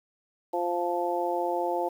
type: harmonic tone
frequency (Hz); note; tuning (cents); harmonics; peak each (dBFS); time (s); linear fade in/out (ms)
174.61; F3; 0; 2 / 3 / 4 / 5; -31 / -31 / -31 / -31; 0.53-1.89; 10
effects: 9-bit